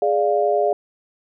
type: chord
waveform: sine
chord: D diminished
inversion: second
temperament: equal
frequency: 415.3 / 587.3 / 698.5 Hz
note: Ab4 / D5 / F5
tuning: 0 / 0 / 0 cents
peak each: -20 dBFS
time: 0.02-0.73 s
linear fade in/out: 2 ms
effects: none

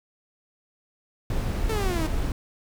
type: noise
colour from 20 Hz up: brown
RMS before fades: -26 dBFS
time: 1.3-2.32 s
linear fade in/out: 2 ms
type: exponential sweep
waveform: sawtooth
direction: down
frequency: 455.4 to 303.9 Hz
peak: -24 dBFS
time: 1.69-2.07 s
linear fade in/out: 5 ms
effects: none

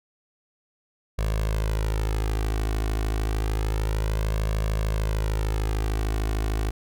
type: tone with flanger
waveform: sawtooth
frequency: 53.3 Hz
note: G#1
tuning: 46 cents sharp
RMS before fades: -25 dBFS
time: 1.18-6.71 s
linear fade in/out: 10 ms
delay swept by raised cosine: 1.8 to 2.72 ms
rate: 0.29 Hz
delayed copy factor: +0.75
effects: none

